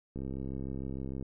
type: click train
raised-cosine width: 3 ms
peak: -26 dBFS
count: 72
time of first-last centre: 0.16-1.226 s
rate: 66.6 Hz
effects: none